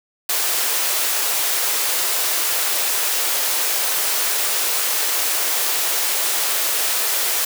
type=high-pass noise; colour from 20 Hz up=white; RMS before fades=-20 dBFS; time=0.29-7.45 s; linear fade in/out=5 ms; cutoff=380 Hz; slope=24 dB/octave; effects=none